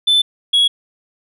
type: tone pair in turn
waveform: sine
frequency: 3520 / 3338 Hz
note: A7 / G#7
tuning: 0 / +8 cents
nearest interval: minor second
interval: 92 cents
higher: first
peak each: -7 dBFS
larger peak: neither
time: 0.07-0.22 / 0.53-0.68 s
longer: neither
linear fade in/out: 10 ms
effects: tanh soft clip ceiling -9 dBFS